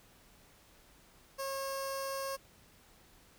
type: tone with notch filter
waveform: 15% pulse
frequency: 543 Hz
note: C#5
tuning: 36 cents flat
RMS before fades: -38 dBFS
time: 1.38-2.37 s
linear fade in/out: 20 ms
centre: 2000 Hz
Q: 1.1
effects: pink hiss -62 dBFS RMS until 3.38 s